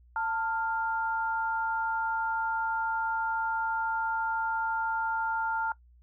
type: tone pair together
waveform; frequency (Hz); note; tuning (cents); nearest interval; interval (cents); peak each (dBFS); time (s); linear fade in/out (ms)
sine; 894 / 1397.1; A5 / F6; +27 / 0; minor sixth; 773; -29 / -31; 0.16-5.72; 2
effects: noise-tail reverb RT60 0.1 s tail -19 dB re dry + added 60 Hz sine -55 dBFS peak until 6.02 s